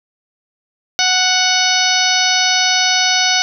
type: harmonic tone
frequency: 740 Hz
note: F#5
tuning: in tune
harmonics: 1 / 2 / 3 / 4 / 5 / 6 / 7 / 8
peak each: -20 / -20 / -20 / -20 / -20 / -20 / -20 / -20 dBFS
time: 0.99-3.42 s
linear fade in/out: 0 ms
effects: none